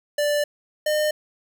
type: tone pair in turn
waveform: square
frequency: 587.3 / 607 Hz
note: D5 / D#5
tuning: 0 / -43 cents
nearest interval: minor second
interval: 57 cents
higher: second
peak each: -20 dBFS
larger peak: neither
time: 0.18-0.44 / 0.86-1.11 s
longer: first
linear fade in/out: 5 ms
effects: none